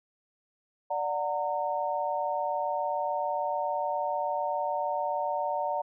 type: chord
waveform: sine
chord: D augmented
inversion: none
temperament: just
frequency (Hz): 587.3 / 734.2 / 917.7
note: D5 / F#5 / A#5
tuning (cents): 0 / -14 / -27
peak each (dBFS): -32 / -32 / -31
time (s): 0.9-5.82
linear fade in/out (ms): 10
effects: none